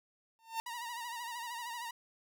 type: tone with exponential growth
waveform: 45% pulse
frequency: 906 Hz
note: A#5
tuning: 50 cents flat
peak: -31 dBFS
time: 0.39-0.6 s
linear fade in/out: 0 ms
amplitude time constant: 45 ms
type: tone with vibrato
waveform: sawtooth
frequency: 947 Hz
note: A#5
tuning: 27 cents sharp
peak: -36 dBFS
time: 0.66-1.91 s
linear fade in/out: 5 ms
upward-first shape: sine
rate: 13 Hz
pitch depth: 64 cents each way
effects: none